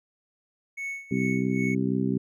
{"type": "tone with tremolo", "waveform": "triangle", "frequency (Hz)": 2211, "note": "C#7", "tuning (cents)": -5, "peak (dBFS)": -28, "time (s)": [0.77, 1.75], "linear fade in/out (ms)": 10, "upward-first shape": "sine", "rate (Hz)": 2.5, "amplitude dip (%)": 85}
{"type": "harmonic tone", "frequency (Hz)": 64.2, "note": "C2", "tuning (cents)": -32, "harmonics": [2, 3, 4, 5, 6], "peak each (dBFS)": [-31, -27, -27, -35, -32], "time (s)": [1.11, 2.18], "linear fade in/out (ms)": 5}
{"effects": []}